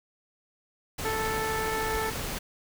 pink noise, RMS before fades -34 dBFS, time 0.98-2.39 s, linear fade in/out 10 ms
harmonic tone, 440 Hz, A4, in tune, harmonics 1 / 2 / 3 / 4 / 5, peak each -32 / -33 / -36 / -36 / -41 dBFS, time 1.04-2.11 s, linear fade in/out 20 ms
effects none

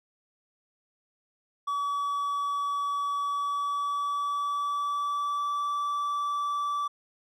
triangle tone with pitch glide, 1141 to 1158.9 Hz, C#6 to D6, +50 to -23 cents, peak -25 dBFS, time 1.67-6.88 s, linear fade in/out 10 ms, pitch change +27 cents, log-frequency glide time 3.19-5.71 s, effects none

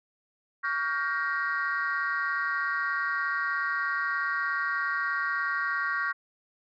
sine chord, G half-diminished seventh, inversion second, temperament just, 1128.9 / 1411.2 / 1568 / 1881.6 Hz, Db6 / F6 / G6 / Bb6, +31 / +18 / 0 / +16 cents, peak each -31 dBFS, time 0.63-6.13 s, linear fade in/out 20 ms, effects tanh soft clip ceiling -20 dBFS

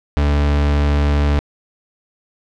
40% pulse tone, 72.5 Hz, D2, 22 cents flat, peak -12 dBFS, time 0.17-1.39 s, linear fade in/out 0 ms, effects low-pass 4000 Hz 12 dB/octave + 8-bit

